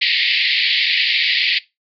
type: band-pass noise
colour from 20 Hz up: pink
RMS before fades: -17 dBFS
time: 0.01-1.59 s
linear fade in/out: 10 ms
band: 1900 to 4700 Hz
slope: 96 dB/octave
effects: noise-tail reverb RT60 0.2 s tail -19 dB re dry